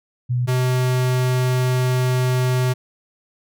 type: tone pair in turn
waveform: sine / square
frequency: 123.4 / 127.09 Hz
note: B2 / C3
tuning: -1 / -50 cents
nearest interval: minor second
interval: 51 cents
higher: second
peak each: -17 dBFS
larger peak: neither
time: 0.29-0.47 / 0.47-2.74 s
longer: second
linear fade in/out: 20 ms
effects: none